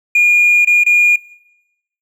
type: tone with dropouts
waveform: triangle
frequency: 2428 Hz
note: D#7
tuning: 43 cents flat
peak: -5 dBFS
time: 0.15-1.16 s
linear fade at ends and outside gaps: 5 ms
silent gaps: 0.649-0.672 / 0.837-0.863 s
effects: noise-tail reverb RT60 0.9 s tail -23 dB re dry + tanh soft clip ceiling -3 dBFS